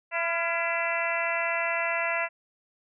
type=harmonic tone with a mistuned harmonic; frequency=335.5 Hz; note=E4; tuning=31 cents sharp; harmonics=2 / 3 / 4 / 5 / 6 / 7 / 8; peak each=-31 / -34 / -34 / -35 / -31 / -35 / -33 dBFS; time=0.11-2.29 s; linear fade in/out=50 ms; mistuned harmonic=4; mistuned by=+52 cents; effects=none